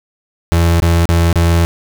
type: tone with dropouts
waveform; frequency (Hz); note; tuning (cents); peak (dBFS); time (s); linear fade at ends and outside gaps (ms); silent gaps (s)
35% pulse; 84.4; E2; +41; -7; 0.52-1.65; 0; 0.801-0.822 / 1.055-1.09 / 1.328-1.357
effects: 7-bit